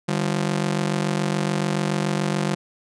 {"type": "ring-modulated tone", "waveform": "sawtooth", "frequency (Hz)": 174.61, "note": "F3", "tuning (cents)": 0, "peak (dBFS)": -14, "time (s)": [0.08, 2.55], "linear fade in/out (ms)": 10, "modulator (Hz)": 23.5, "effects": ["resampled to 22050 Hz"]}